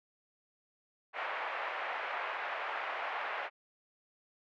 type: band-pass noise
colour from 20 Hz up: pink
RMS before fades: -38 dBFS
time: 1.13-3.5 s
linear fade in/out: 50 ms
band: 640 to 2400 Hz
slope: 24 dB/octave
effects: none